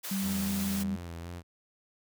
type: high-pass noise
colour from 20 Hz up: white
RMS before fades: -38 dBFS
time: 0.03-0.84 s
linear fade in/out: 20 ms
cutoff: 420 Hz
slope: 12 dB/octave
type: tone with pitch glide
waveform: sine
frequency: 194.2 to 196.8 Hz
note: G3 to G3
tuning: -16 to +7 cents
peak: -29 dBFS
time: 0.11-0.96 s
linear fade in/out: 5 ms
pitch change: +23 cents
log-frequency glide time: 0.26-0.49 s
type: tone with vibrato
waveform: sawtooth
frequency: 85.5 Hz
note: F2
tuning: 36 cents flat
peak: -35 dBFS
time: 0.21-1.43 s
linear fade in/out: 50 ms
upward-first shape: sine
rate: 2.9 Hz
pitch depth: 39 cents each way
effects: none